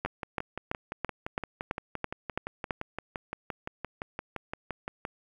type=two click trains; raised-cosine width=0.5 ms; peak=-14 / -19 dBFS; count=9 / 30; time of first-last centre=0.05-2.708 / 0.06-5.051 s; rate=3.01 / 5.81 Hz; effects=9-bit